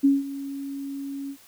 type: tone with ADSR envelope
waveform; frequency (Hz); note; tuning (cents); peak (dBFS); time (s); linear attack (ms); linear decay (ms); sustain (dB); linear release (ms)
sine; 277.2; C#4; 0; -13; 0.03-1.37; 19; 180; -17; 73
effects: white hiss -53 dBFS RMS until 1.47 s